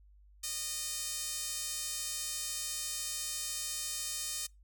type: tone with band-pass filter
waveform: 5% pulse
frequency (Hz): 614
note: D#5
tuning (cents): -23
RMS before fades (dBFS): -38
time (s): 0.43-4.47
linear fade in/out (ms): 10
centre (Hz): 12000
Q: 1.3
effects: noise-tail reverb RT60 0.2 s tail -24 dB re dry + added 50 Hz sine -57 dBFS peak until 4.63 s